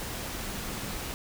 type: tone in noise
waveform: sine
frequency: 196 Hz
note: G3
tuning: in tune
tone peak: -44 dBFS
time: 0.45-0.92 s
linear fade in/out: 0 ms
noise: pink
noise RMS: -36 dBFS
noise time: 0-1.14 s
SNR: -11 dB
effects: none